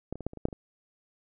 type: clicks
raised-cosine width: 2 ms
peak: -20 / -27 / -25 / -17 / -30 / -28 / -11 / -29 / -26 dBFS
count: 9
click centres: 0.126 / 0.156 / 0.207 / 0.266 / 0.334 / 0.373 / 0.454 / 0.486 / 0.528 s
effects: none